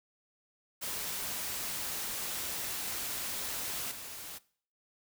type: noise with level steps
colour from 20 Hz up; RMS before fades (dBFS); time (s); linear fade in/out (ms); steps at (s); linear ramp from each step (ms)
white; -37 / -44; 0.81-4.39; 20; 3.91; 5
effects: noise-tail reverb RT60 0.5 s tail -20 dB re dry